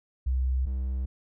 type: tone pair in turn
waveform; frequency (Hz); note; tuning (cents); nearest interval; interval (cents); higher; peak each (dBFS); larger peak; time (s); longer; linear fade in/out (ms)
sine / triangle; 64.4 / 64.68; C2 / C2; -27 / -19; unison; 8; second; -23 / -25; first; 0.26-0.66 / 0.66-1.06; neither; 10
effects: none